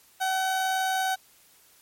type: tone with amplitude modulation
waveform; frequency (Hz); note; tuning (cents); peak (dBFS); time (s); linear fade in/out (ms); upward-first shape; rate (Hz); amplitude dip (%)
30% pulse; 757; F#5; +39; -20; 0.2-1.16; 20; sine; 79.8; 30
effects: white hiss -58 dBFS RMS until 1.81 s + MP3 64 kbps